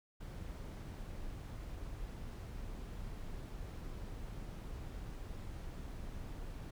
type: noise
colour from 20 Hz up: brown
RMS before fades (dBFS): -45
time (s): 0.2-6.71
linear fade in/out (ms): 10
effects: none